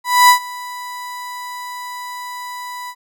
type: tone with ADSR envelope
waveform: 35% pulse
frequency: 987.8 Hz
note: B5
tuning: in tune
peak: -3 dBFS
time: 0.04-2.95 s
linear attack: 250 ms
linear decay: 98 ms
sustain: -22 dB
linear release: 59 ms
effects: none